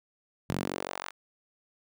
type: tone with high-pass filter sweep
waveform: sawtooth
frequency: 46.25 Hz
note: F#1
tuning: in tune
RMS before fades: -35 dBFS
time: 0.49-1.11 s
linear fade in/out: 10 ms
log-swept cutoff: 130 to 1300 Hz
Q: 1.4
effects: none